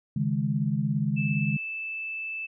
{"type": "chord", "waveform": "sine", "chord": "C# suspended second", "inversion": "none", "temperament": "just", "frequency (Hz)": [138.59, 155.92, 207.9], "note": ["C#3", "D#3", "G#3"], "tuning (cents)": [0, 4, 2], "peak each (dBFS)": -28, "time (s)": [0.16, 1.57], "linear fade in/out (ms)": 5}
{"type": "tone", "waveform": "sine", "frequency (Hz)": 2634, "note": "E7", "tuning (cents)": -2, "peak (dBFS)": -31, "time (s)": [1.16, 2.47], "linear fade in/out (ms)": 20}
{"effects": []}